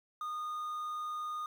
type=tone with quantisation; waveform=triangle; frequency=1227 Hz; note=D#6; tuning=25 cents flat; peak=-34 dBFS; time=0.21-1.46 s; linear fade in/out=2 ms; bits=10; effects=none